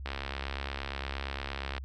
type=click train; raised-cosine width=0.3 ms; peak=-19 dBFS; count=119; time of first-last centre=0.06-1.78 s; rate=68.6 Hz; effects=added 67 Hz sine -38 dBFS peak until 1.84 s